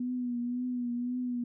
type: tone with vibrato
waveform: sine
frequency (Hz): 245.2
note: B3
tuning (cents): -12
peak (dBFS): -30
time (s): 0-1.44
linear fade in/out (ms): 5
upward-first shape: triangle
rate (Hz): 1.9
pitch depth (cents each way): 46
effects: none